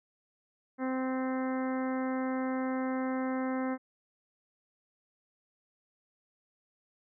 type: harmonic tone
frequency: 259.9 Hz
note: C4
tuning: 11 cents flat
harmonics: 1 / 2 / 3 / 4 / 5 / 6 / 7 / 8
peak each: -31 / -37 / -41 / -43 / -45 / -47 / -48 / -49 dBFS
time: 0.78-3.78 s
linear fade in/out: 50 ms
effects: none